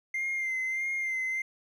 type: tone with vibrato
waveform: triangle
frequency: 2093 Hz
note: C7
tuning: in tune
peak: -26 dBFS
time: 0.14-1.42 s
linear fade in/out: 5 ms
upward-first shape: sine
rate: 1.6 Hz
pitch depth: 34 cents each way
effects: tanh soft clip ceiling -24 dBFS